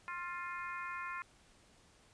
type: harmonic tone with a mistuned harmonic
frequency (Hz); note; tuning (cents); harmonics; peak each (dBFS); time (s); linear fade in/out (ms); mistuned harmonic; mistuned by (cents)
352.8; F4; +18; 3 / 4 / 5 / 6 / 7; -43 / -45 / -47 / -49 / -50; 0.08-1.22; 0; 4; -29
effects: pink hiss -65 dBFS RMS until 2.13 s + resampled to 22050 Hz